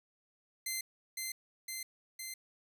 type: tone with echo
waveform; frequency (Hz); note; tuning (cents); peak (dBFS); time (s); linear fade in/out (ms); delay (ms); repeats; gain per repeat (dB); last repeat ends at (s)
10% pulse; 2073; C7; -17; -26; 0.66-0.81; 5; 510; 3; -2; 2.34
effects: none